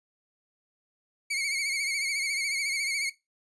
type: tone with vibrato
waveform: sawtooth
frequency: 2217 Hz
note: C#7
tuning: in tune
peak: -24 dBFS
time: 1.3-3.1 s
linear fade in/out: 10 ms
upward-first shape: sine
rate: 14 Hz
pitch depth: 70 cents each way
effects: noise-tail reverb RT60 0.2 s tail -17 dB re dry + resampled to 24000 Hz